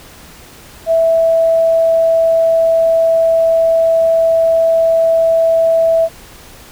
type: tone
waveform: sine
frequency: 657 Hz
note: E5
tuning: 6 cents flat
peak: -8 dBFS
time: 0.86-6.09 s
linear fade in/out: 50 ms
effects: pink hiss -38 dBFS RMS until 6.71 s